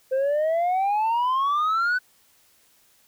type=exponential sweep; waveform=sine; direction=up; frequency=516 to 1515 Hz; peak=-17 dBFS; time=0.11-1.99 s; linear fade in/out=20 ms; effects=tanh soft clip ceiling -19 dBFS + white hiss -60 dBFS RMS until 3.07 s